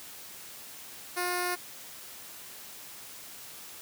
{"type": "tone with notch filter", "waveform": "5% pulse", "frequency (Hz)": 356.7, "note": "F4", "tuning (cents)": 37, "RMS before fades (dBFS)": -31, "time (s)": [1.16, 1.56], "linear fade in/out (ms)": 20, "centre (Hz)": 3200, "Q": 0.95, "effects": ["white hiss -46 dBFS RMS until 3.81 s", "high-pass 80 Hz 12 dB/octave"]}